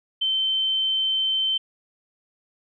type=tone; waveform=sine; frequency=3093 Hz; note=G7; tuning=24 cents flat; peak=-20 dBFS; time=0.21-1.58 s; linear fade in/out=10 ms; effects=none